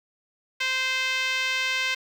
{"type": "tone with band-pass filter", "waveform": "5% pulse", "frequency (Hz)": 520, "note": "C5", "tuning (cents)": -11, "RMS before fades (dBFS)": -26, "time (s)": [0.6, 1.95], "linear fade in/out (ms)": 10, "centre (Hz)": 2200, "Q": 1.6, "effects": ["8-bit"]}